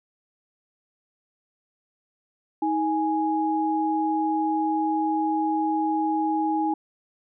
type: tone pair together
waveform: sine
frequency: 316.6 / 830.6 Hz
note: D#4 / G#5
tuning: +30 / 0 cents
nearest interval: octave + perfect fourth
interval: 1670 cents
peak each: -24 dBFS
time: 2.62-6.74 s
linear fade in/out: 5 ms
effects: none